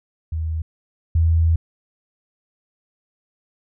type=tone pair in turn; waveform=sine; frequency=80 / 82.06 Hz; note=D#2 / E2; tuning=+49 / -7 cents; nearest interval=unison; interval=44 cents; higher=second; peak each=-21 / -13 dBFS; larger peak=second; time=0.32-0.62 / 1.15-1.56 s; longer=second; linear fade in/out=5 ms; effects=none